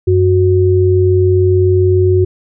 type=tone pair together; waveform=sine; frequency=94.57 / 367.5 Hz; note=F#2 / F#4; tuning=+38 / -12 cents; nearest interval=octave + major seventh; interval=2350 cents; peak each=-10 dBFS; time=0.07-2.25 s; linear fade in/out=10 ms; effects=none